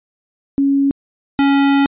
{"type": "tone pair in turn", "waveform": ["sine", "square"], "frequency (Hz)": [277.2, 278.5], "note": ["C#4", "C#4"], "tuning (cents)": [0, 8], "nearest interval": "unison", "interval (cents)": 8, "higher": "second", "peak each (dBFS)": -11, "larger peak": "neither", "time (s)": [[0.58, 0.91], [1.39, 1.86]], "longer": "second", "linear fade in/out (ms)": 0, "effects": ["resampled to 8000 Hz"]}